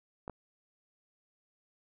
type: clicks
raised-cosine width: 1 ms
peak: -27 dBFS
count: 2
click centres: 0.279 / 0.297 s
effects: none